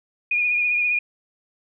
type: tone with vibrato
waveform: sine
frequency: 2445 Hz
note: D#7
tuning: 31 cents flat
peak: -18 dBFS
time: 0.31-0.99 s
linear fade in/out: 5 ms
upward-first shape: sine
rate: 15 Hz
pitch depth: 28 cents each way
effects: none